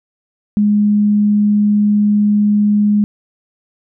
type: tone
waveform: sine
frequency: 207.7 Hz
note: G#3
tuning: in tune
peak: -9 dBFS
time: 0.57-3.04 s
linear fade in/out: 0 ms
effects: none